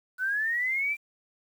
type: linear sweep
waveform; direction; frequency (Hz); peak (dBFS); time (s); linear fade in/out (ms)
sine; up; 1473 to 2376; -25; 0.18-0.97; 50
effects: 9-bit